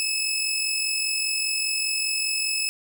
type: tone pair together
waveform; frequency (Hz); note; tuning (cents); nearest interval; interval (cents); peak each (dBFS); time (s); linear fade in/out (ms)
20% pulse; 2600 / 5155; E7 / E8; -24 / -40; octave; 1184; -21 / -22; 0-2.69; 0
effects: none